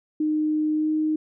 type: tone with pitch glide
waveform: sine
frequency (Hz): 306.9 to 309.9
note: D#4 to D#4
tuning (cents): -24 to -7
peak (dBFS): -20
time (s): 0.2-1.16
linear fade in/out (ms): 5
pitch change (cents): +17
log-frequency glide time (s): 0.73-0.9
effects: none

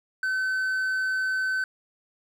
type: tone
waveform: triangle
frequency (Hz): 1525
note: G6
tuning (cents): -48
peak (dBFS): -22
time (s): 0.23-1.64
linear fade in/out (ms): 2
effects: none

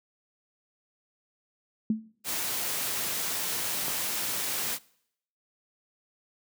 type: tone with exponential decay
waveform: sine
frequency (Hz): 218.2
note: A3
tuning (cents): -14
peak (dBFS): -19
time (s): 1.9-2.06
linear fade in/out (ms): 2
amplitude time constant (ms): 34
type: noise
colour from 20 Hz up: white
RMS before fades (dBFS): -31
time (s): 2.24-4.79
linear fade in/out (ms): 50
type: clicks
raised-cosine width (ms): 1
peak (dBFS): -20 / -28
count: 2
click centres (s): 3.882 / 3.903
effects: noise-tail reverb RT60 0.7 s tail -23 dB re dry + high-pass 100 Hz 12 dB/octave

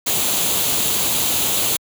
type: noise with comb filter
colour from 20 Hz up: white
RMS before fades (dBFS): -19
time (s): 0.06-1.77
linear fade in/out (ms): 10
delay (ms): 0.28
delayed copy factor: +0.5
effects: high-pass 60 Hz 12 dB/octave

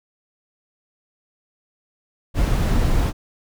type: noise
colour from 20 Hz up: brown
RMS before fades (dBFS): -18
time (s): 2.34-3.13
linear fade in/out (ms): 50
effects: none

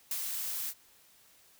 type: noise with ADSR envelope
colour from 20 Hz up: blue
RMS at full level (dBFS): -32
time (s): 0.11-0.74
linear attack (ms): 3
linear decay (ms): 41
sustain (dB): -4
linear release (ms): 55
effects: white hiss -62 dBFS RMS until 1.59 s

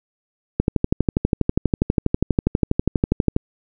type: click train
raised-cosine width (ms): 3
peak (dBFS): -3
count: 35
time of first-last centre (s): 0.6-3.364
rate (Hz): 12.3
effects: none

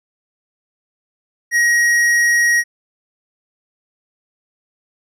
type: tone with tanh clipping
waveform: triangle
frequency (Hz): 1892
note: A#6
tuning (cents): +25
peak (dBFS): -13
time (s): 1.51-2.64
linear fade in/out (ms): 50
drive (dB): 16
effects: none

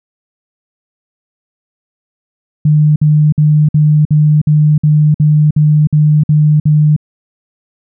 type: tone bursts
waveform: sine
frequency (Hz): 151.2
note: D#3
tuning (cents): -49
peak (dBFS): -5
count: 12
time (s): 2.65-6.964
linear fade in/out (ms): 5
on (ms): 310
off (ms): 54
effects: none

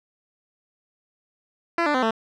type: tone with pitch steps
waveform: 10% pulse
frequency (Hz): 338.6 / 294.8 / 256.6 / 223.4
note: E4 / D4 / C4 / A3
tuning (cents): +46 / +7 / -34 / +27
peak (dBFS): -11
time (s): 1.78-2.108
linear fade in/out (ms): 2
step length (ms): 82
effects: low-pass 3000 Hz 12 dB/octave

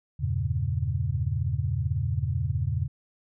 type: chord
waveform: sine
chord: E diminished seventh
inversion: none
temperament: equal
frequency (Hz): 82.41 / 98 / 116.54 / 138.59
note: E2 / G2 / Bb2 / Db3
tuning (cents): 0 / 0 / 0 / 0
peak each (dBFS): -30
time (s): 0.19-2.88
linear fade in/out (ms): 20
effects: none

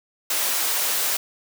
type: high-pass noise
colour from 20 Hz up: white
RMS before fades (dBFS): -23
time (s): 0.3-1.17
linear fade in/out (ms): 5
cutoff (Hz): 430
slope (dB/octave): 12
effects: none

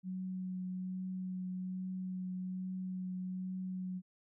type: tone with vibrato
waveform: sine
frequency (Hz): 185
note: F#3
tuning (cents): 0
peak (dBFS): -37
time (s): 0.03-4.02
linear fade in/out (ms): 50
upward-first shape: triangle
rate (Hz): 1.2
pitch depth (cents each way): 13
effects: none

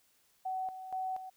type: tone with tremolo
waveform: sine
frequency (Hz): 752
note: F#5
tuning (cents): +28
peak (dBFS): -33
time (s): 0.45-1.3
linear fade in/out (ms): 10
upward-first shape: square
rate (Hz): 2.1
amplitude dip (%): 65
effects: white hiss -70 dBFS RMS until 1.36 s

